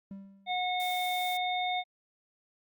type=tone with exponential decay; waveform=triangle; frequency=196 Hz; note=G3; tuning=in tune; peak=-36 dBFS; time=0.11-0.71 s; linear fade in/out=2 ms; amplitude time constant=130 ms
type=harmonic tone; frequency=728 Hz; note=F#5; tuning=28 cents flat; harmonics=1 / 3 / 5; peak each=-30 / -36 / -36 dBFS; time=0.46-1.84 s; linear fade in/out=50 ms
type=noise; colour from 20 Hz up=blue; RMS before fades=-44 dBFS; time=0.8-1.37 s; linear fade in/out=0 ms
effects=Opus 48 kbps